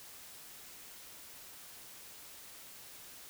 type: silence
effects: white hiss -52 dBFS RMS until 3.29 s